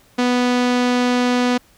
sawtooth tone with low-pass filter, 246.9 Hz, B3, in tune, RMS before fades -17 dBFS, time 0.18-1.58 s, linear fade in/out 10 ms, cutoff 5200 Hz, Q 0.93, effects pink hiss -53 dBFS RMS until 1.77 s

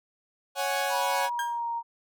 sawtooth chord, C# suspended fourth, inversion none, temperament equal, 554.4 / 740 / 830.6 Hz, C#5 / F#5 / G#5, 0 / 0 / 0 cents, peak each -27 dBFS, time 0.55-1.3 s, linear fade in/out 50 ms
sine tone with pitch glide, 974 to 933.2 Hz, B5 to A#5, -24 to +2 cents, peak -28 dBFS, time 0.89-1.83 s, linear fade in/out 50 ms, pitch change -74 cents, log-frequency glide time 1.08-1.7 s
35% pulse tone with exponential decay, 1606 Hz, G6, 41 cents sharp, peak -26 dBFS, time 1.39-1.6 s, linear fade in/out 2 ms, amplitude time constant 44 ms
effects none

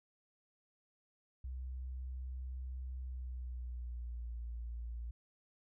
sine tone with pitch glide, 63.9 to 58.26 Hz, C2 to A#1, -40 to 0 cents, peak -40 dBFS, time 1.44-5.11 s, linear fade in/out 5 ms, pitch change -160 cents, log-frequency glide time 2.99-4.37 s, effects none

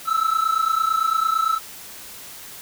triangle tone pair together, 1300 / 1328.9 Hz, E6 / E6, -24 / +14 cents, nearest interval unison, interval 38 cents, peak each -19 dBFS, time 0.05-1.6 s, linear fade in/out 50 ms, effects white hiss -39 dBFS RMS until 2.61 s

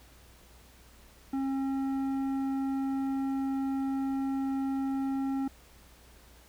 sine tone with tanh clipping, 270.1 Hz, C#4, 45 cents flat, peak -30 dBFS, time 1.33-5.48 s, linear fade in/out 5 ms, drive 10 dB, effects added 60 Hz sine -57 dBFS peak until 6.48 s + pink hiss -58 dBFS RMS until 6.48 s

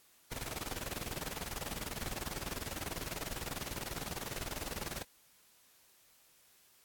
pink noise with tremolo, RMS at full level -39 dBFS, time 0.31-5.03 s, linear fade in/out 10 ms, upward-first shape square, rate 20 Hz, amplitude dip 70%, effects white hiss -65 dBFS RMS until 6.84 s + AAC 64 kbps

